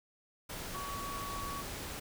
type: tone in noise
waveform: sine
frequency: 1125 Hz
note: C#6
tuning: 25 cents sharp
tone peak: -40 dBFS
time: 0.74-1.62 s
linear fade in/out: 10 ms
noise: pink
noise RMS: -42 dBFS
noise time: 0.49-2 s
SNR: -1 dB
effects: none

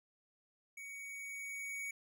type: tone with level ramp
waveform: square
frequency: 2245 Hz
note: C#7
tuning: 21 cents sharp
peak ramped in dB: -47 to -40 dBFS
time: 0.77-1.91 s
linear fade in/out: 5 ms
effects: none

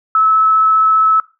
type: tone with vibrato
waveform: sine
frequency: 1300 Hz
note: E6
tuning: 24 cents flat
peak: -8 dBFS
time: 0.15-1.2 s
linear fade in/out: 2 ms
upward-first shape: triangle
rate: 15 Hz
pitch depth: 9 cents each way
effects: noise-tail reverb RT60 0.3 s tail -20 dB re dry

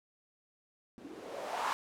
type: noise with low-pass filter sweep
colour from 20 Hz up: violet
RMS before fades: -39 dBFS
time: 0.98-1.73 s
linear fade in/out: 0 ms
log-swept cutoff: 250 to 1100 Hz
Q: 3.3
effects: none

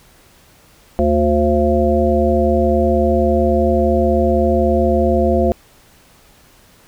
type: harmonic tone with a mistuned harmonic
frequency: 75.3 Hz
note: D2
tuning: 44 cents sharp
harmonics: 1 / 3 / 5 / 7 / 9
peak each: -18 / -18 / -18 / -18 / -18 dBFS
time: 0.99-5.52 s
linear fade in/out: 0 ms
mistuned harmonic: 5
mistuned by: -74 cents
effects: pink hiss -49 dBFS RMS until 6.87 s

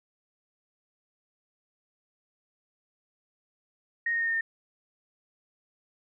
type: tone with pitch steps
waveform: sine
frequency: 1864.7 / 1852.9 / 1841.2 / 1829.5 / 1817.9 Hz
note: A#6 / A#6 / A#6 / A#6 / A#6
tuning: 0 / -11 / -22 / -33 / -44 cents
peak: -25 dBFS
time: 4.06-4.41 s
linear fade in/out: 5 ms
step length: 70 ms
effects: none

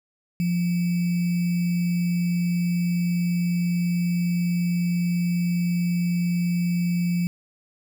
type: tone with sample-and-hold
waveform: sine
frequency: 174.61 Hz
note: F3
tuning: in tune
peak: -20 dBFS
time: 0.4-7.27 s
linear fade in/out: 0 ms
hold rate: 2450 Hz
effects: none

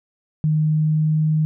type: tone with pitch glide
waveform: sine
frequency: 154.4 to 155.38 Hz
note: D#3 to D#3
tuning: -13 to -2 cents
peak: -15 dBFS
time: 0.44-1.45 s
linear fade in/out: 0 ms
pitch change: +11 cents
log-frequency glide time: 0.62-1.26 s
effects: none

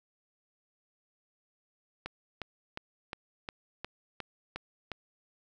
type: click train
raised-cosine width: 0.3 ms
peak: -21 dBFS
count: 9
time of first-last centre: 2.06-4.917 s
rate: 2.8 Hz
effects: none

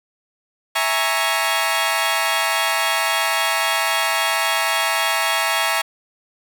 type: chord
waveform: 15% pulse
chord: A# half-diminished seventh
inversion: second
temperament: equal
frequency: 659.3 / 830.6 / 932.3 / 1108.7 Hz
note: E5 / G#5 / A#5 / C#6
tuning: 0 / 0 / 0 / 0 cents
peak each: -17 dBFS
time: 0.75-5.82 s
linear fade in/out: 10 ms
effects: none

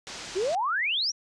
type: low-pass noise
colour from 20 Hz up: white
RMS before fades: -40 dBFS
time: 0.07-0.55 s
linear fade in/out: 0 ms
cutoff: 6500 Hz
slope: 24 dB/octave
type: exponential sweep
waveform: sine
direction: up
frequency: 346.7 to 5970 Hz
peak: -24 dBFS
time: 0.35-1.12 s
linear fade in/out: 20 ms
effects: resampled to 22050 Hz

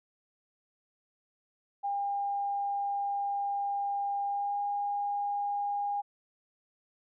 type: tone with pitch glide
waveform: sine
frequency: 804 to 812.9 Hz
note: G5 to G#5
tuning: +44 to -37 cents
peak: -29 dBFS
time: 1.83-6.02 s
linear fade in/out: 20 ms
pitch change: +19 cents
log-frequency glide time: 4.25-4.59 s
effects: none

